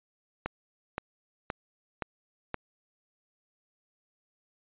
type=click train; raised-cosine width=0.5 ms; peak=-16 dBFS; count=5; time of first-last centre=0.46-2.543 s; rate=1.92 Hz; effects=resampled to 8000 Hz